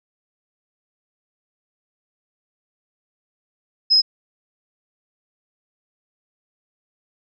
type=tone; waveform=sine; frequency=5110 Hz; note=D#8; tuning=45 cents sharp; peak=-11 dBFS; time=3.9-4.02 s; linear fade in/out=20 ms; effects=none